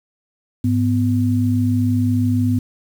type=tone pair together; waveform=sine; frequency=103.2 / 249.4 Hz; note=G#2 / B3; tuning=-10 / +17 cents; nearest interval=octave + minor third; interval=1527 cents; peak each=-17 / -17 dBFS; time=0.64-2.59 s; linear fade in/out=5 ms; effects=7-bit